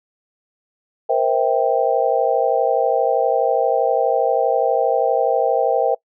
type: chord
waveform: sine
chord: C dominant seventh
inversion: third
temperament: just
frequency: 470.9 / 523.3 / 654.1 / 784.9 Hz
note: Bb4 / C5 / E5 / G5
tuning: +18 / 0 / -14 / +2 cents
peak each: -20 dBFS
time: 1.09-5.95 s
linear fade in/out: 10 ms
effects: noise-tail reverb RT60 0.1 s tail -23 dB re dry